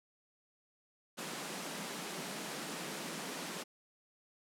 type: high-pass noise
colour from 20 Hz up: pink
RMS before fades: -42 dBFS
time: 1.17-3.64 s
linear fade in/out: 20 ms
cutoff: 150 Hz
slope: 96 dB/octave
effects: low-pass 11000 Hz 12 dB/octave